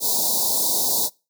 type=band-stop noise; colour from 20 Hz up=white; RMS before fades=-21 dBFS; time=0-1.1 s; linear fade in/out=50 ms; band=1000 to 3700 Hz; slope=96 dB/octave; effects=noise-tail reverb RT60 0.3 s tail -25 dB re dry + high-pass 200 Hz 12 dB/octave